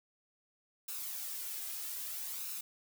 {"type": "noise with flanger", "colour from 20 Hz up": "blue", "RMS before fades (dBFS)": -41, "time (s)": [0.88, 2.61], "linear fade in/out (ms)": 5, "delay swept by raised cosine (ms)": [0.75, 2.45], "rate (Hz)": 0.62, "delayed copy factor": 0.5, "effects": []}